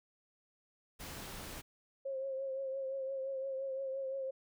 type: noise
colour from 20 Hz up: pink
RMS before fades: -46 dBFS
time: 0.99-1.62 s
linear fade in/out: 20 ms
type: tone with vibrato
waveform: sine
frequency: 536 Hz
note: C5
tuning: 42 cents sharp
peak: -36 dBFS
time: 2.05-4.31 s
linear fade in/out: 10 ms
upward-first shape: triangle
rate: 5.8 Hz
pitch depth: 41 cents each way
effects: none